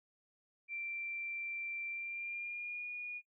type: tone with pitch glide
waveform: sine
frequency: 2354 to 2444 Hz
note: D7 to D#7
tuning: +3 to -32 cents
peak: -39 dBFS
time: 0.68-3.22 s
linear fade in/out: 50 ms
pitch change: +65 cents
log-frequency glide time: 1.89-2.88 s
effects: noise-tail reverb RT60 0.1 s tail -20 dB re dry